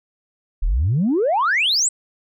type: exponential sweep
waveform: sine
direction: up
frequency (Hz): 32.7 to 8300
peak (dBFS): -14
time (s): 0.62-1.89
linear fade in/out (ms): 10
effects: tanh soft clip ceiling -12 dBFS